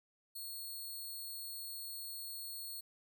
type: tone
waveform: 5% pulse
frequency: 4327 Hz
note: C#8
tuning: 43 cents flat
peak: -36 dBFS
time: 0.35-2.81 s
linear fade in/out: 10 ms
effects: none